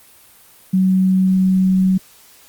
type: tone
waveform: sine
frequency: 187.7 Hz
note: F#3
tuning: 25 cents sharp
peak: -11 dBFS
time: 0.73-1.98 s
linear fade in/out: 10 ms
effects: white hiss -47 dBFS RMS until 2.48 s + Opus 32 kbps